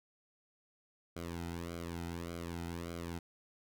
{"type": "tone with flanger", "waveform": "sawtooth", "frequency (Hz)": 85.1, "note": "F2", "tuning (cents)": -44, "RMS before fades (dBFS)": -42, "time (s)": [1.16, 3.19], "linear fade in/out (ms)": 5, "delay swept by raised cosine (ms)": [1.1, 1.8], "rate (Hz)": 1.7, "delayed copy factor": -0.9, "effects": []}